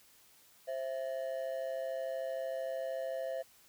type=ring-modulated tone; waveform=triangle; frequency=596 Hz; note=D5; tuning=25 cents sharp; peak=-30 dBFS; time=0.67-3.43 s; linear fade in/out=20 ms; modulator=66.6 Hz; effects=white hiss -63 dBFS RMS until 3.68 s